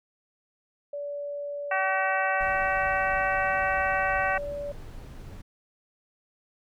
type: tone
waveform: sine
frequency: 576 Hz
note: D5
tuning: 34 cents flat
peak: -31 dBFS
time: 0.93-4.72 s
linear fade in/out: 5 ms
type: harmonic tone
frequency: 380.6 Hz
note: F#4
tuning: 49 cents sharp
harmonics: 2 / 3 / 4 / 5 / 6 / 7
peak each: -28 / -32 / -29 / -30 / -38 / -36 dBFS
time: 1.71-4.38 s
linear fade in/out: 5 ms
type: noise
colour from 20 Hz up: brown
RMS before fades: -41 dBFS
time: 2.4-5.42 s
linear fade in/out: 10 ms
effects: none